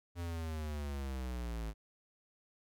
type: linear sweep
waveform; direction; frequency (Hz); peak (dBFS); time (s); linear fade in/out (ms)
square; down; 87.31 to 53; -38; 0.15-1.74; 50
effects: none